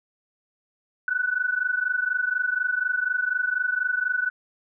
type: tone pair together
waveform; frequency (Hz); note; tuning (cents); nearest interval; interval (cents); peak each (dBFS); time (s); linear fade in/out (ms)
sine; 1477 / 1501.1; F#6 / F#6; -3 / +25; unison; 28; -25; 1.08-4.3; 2
effects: none